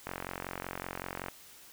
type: click train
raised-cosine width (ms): 0.5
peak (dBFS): -21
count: 56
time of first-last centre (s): 0.07-1.284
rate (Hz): 45.3
effects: white hiss -54 dBFS RMS until 1.72 s